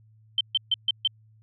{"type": "tone bursts", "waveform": "sine", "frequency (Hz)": 3106, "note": "G7", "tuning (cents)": -17, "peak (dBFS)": -19, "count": 5, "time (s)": [0.38, 1.075], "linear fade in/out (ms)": 2, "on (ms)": 27, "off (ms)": 140, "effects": ["added 109 Hz sine -54 dBFS peak until 1.42 s"]}